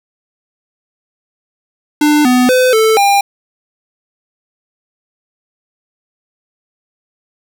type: tone with pitch steps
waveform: square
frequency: 298.4 / 250.1 / 508 / 440.7 / 801 Hz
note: D4 / B3 / B4 / A4 / G5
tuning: +28 / +22 / +49 / +3 / +37 cents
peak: -8 dBFS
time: 2.01-3.21 s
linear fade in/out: 5 ms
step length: 240 ms
effects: 7-bit